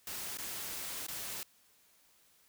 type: noise with dropouts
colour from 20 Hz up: white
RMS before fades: -41 dBFS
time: 0.07-1.43 s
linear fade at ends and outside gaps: 1 ms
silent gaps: 0.372-0.385 / 1.066-1.084 s
effects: white hiss -67 dBFS RMS until 2.48 s